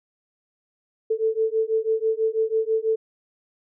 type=beating tone pair; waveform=sine; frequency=440 / 446.1 Hz; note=A4 / A4; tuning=0 / +24 cents; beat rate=6.1 Hz; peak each=-23 dBFS; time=1.1-2.96 s; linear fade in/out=10 ms; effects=none